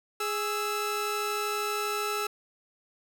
sawtooth tone pair together, 415.3 / 1318.5 Hz, G#4 / E6, 0 / 0 cents, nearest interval octave + minor sixth, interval 2000 cents, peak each -28 / -27 dBFS, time 0.2-2.27 s, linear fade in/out 5 ms, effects none

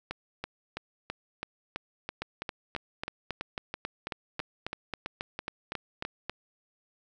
two click trains, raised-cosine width 0.3 ms, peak -18 / -17 dBFS, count 19 / 16, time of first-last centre 0.11-6.051 / 2.22-6.296 s, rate 3.03 / 3.68 Hz, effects none

